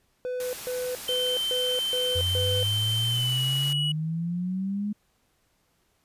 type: tone bursts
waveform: triangle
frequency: 501 Hz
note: B4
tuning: 25 cents sharp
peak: -26 dBFS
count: 6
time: 0.25-2.63 s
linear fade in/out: 0 ms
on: 280 ms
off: 140 ms
type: noise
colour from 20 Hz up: white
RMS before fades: -38 dBFS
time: 0.4-3.73 s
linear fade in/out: 2 ms
type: tone with pitch glide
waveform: triangle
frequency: 3099 to 2925 Hz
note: G7 to F#7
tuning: -21 to -21 cents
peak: -24 dBFS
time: 1.08-3.92 s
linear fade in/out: 5 ms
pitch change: -100 cents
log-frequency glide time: 3.08-3.41 s
type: exponential sweep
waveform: sine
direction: up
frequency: 87.31 to 210.6 Hz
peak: -26 dBFS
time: 2.15-4.93 s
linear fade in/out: 10 ms
effects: pink hiss -69 dBFS RMS until 6.04 s + resampled to 32000 Hz